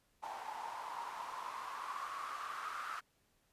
white noise with band-pass filter sweep, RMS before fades -44 dBFS, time 0.22-3.01 s, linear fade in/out 20 ms, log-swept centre 850 to 1300 Hz, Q 7.5, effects pink hiss -75 dBFS RMS until 3.52 s + resampled to 32000 Hz

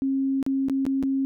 sine tone with dropouts, 270 Hz, C#4, 45 cents flat, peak -21 dBFS, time 0.02-1.25 s, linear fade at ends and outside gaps 0 ms, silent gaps 0.428-0.464 / 0.685-0.697 / 0.853-0.865 / 1.027-1.035 s, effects none

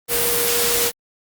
sine tone in noise, 474.1 Hz, A#4, 29 cents sharp, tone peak -24 dBFS, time 0.08-0.92 s, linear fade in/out 50 ms, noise white, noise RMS -19 dBFS, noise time 0.08-0.92 s, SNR -8 dB, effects Opus 32 kbps

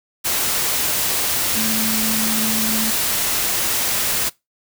sine tone in noise, 220 Hz, A3, in tune, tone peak -23 dBFS, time 1.55-2.91 s, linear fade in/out 20 ms, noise white, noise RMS -20 dBFS, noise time 0.24-4.3 s, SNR -6 dB, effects noise-tail reverb RT60 0.2 s tail -22 dB re dry

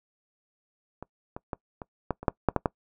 clicks, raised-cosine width 1 ms, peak -24 / -22 / -17 / -23 / -12 / -25 / -6 / -6 / -9 / -9 dBFS, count 10, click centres 1.026 / 1.365 / 1.532 / 1.818 / 2.107 / 2.23 / 2.282 / 2.487 / 2.563 / 2.658 s, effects noise-tail reverb RT60 0.1 s tail -23 dB re dry

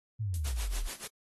sine exponential sweep, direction down, 115.8 to 32.74 Hz, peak -30 dBFS, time 0.19-0.89 s, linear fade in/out 20 ms
violet noise with exponential decay, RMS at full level -35 dBFS, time 0.34-0.48 s, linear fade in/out 1 ms, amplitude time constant 29 ms
white noise with tremolo, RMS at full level -39 dBFS, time 0.44-1.08 s, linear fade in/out 20 ms, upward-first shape sine, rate 6.9 Hz, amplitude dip 85%
effects AAC 32 kbps

